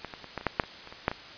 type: clicks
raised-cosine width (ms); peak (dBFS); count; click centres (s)
0.5; -20 / -24 / -26 / -17 / -26 / -9 / -7 / -25 / -29 / -28 / -8 / -18; 12; 0.047 / 0.138 / 0.243 / 0.377 / 0.411 / 0.467 / 0.598 / 0.637 / 0.874 / 0.925 / 1.081 / 1.115
effects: white hiss -45 dBFS RMS until 1.37 s + resampled to 11025 Hz